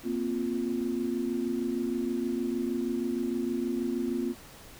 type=chord; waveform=sine; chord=Bb suspended second; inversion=none; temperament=equal with one note detuned; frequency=235.2 / 261.6 / 349.2 Hz; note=Bb3 / C4 / F4; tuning=+16 / 0 / 0 cents; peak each=-32 dBFS; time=0.03-4.35 s; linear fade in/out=50 ms; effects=pink hiss -50 dBFS RMS until 4.79 s